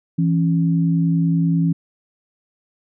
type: tone pair together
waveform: sine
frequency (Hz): 166.02 / 276.2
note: E3 / C#4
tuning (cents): +13 / -6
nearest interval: major sixth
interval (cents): 881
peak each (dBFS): -15 / -22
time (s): 0.18-1.73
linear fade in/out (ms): 10
effects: none